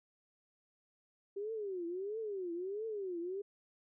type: tone with vibrato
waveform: sine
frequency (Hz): 389.3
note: G4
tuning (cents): -12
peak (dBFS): -37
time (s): 1.36-3.42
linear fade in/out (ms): 10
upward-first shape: triangle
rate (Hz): 1.5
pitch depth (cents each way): 270
effects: none